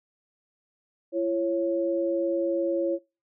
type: tone pair together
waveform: sine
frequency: 338.6 / 550 Hz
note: E4 / C#5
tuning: +46 / -14 cents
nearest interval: minor sixth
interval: 840 cents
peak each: -26 dBFS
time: 1.12-2.99 s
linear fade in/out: 50 ms
effects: noise-tail reverb RT60 0.3 s tail -24 dB re dry